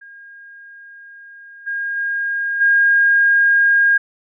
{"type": "tone with level steps", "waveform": "sine", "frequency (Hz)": 1622, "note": "G#6", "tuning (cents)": -41, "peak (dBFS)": [-37, -20, -18, -10], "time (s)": [0.01, 3.98], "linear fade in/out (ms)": 10, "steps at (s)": [1.66, 1.96, 2.6], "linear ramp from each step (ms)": 20, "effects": []}